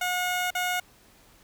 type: tone with dropouts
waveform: 15% pulse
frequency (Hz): 723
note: F#5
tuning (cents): -40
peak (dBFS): -19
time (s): 0.01-0.8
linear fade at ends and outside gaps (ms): 5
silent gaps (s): 0.506-0.55
effects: pink hiss -57 dBFS RMS until 1.43 s